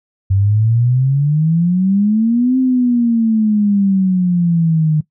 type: exponential two-way sweep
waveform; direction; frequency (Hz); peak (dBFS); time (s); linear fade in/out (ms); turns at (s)
sine; up then down; 95 to 261.6 to 151.8; -10; 0.3-5.01; 10; 2.58
effects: noise-tail reverb RT60 0.1 s tail -19 dB re dry